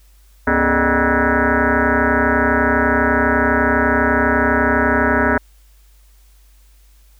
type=tone with frequency modulation; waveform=sine; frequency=618 Hz; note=D#5; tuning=12 cents flat; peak=-12 dBFS; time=0.47-5.38 s; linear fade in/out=5 ms; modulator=172 Hz; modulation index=6.6; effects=added 50 Hz sine -46 dBFS peak until 7.19 s + white hiss -57 dBFS RMS until 7.19 s